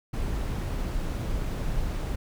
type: noise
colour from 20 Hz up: brown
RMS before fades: -29 dBFS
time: 0.13-2.16 s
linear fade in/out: 10 ms
effects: none